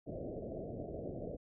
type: low-pass noise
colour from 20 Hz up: white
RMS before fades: -43 dBFS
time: 0.06-1.37 s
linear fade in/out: 20 ms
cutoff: 670 Hz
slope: 96 dB/octave
effects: none